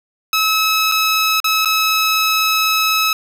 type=tone with dropouts; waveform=15% pulse; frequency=1292 Hz; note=E6; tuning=35 cents flat; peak=-7 dBFS; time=0.33-3.13 s; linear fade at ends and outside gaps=2 ms; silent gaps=0.916-0.92 / 1.402-1.443 / 1.649-1.656 s; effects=none